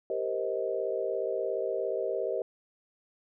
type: chord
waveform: sine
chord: C minor seventh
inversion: second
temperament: equal with one note detuned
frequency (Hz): 392 / 466.2 / 523.3 / 630.2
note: G4 / Bb4 / C5 / Eb5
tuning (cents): 0 / 0 / 0 / +22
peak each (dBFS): -34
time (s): 0.1-2.42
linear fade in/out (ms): 2
effects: none